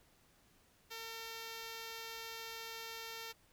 5% pulse tone, 453.6 Hz, A#4, 47 cents flat, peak -33 dBFS, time 0.9-3.33 s, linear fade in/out 20 ms, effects pink hiss -69 dBFS RMS until 3.52 s

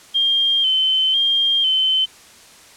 sine tone with vibrato, 3136 Hz, G7, in tune, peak -14 dBFS, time 0.14-2.06 s, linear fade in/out 20 ms, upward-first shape square, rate 1 Hz, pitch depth 38 cents each way, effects white hiss -45 dBFS RMS until 2.76 s + low-pass 9000 Hz 12 dB/octave

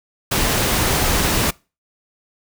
pink noise, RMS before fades -18 dBFS, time 0.31-1.51 s, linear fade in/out 10 ms, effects noise-tail reverb RT60 0.3 s tail -24 dB re dry

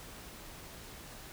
silence, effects pink hiss -49 dBFS RMS until 1.32 s

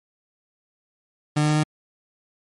30% pulse tone with pitch steps, 150 / 150.96 / 151.92 / 152.89 Hz, D3 / D3 / D#3 / D#3, +37 / +48 / -41 / -30 cents, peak -15 dBFS, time 1.36-1.636 s, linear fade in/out 10 ms, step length 69 ms, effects MP3 48 kbps

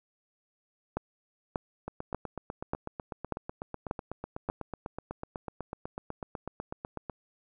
two click trains, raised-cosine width 1 ms, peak -22 / -16 dBFS, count 43 / 7, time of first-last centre 1.88-7.097 / 0.97-4.499 s, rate 8.05 / 1.7 Hz, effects none

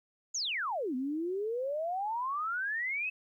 sine exponential two-way sweep, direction down then up, 7040 to 246.9 to 2628 Hz, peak -31 dBFS, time 0.34-3.1 s, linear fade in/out 10 ms, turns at 0.95 s, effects 12-bit

